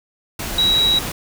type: tone in noise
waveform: sine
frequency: 3866 Hz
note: B7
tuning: 38 cents flat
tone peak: -13 dBFS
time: 0.58-0.99 s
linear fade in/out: 5 ms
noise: pink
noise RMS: -26 dBFS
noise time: 0.39-1.12 s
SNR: +10 dB
effects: none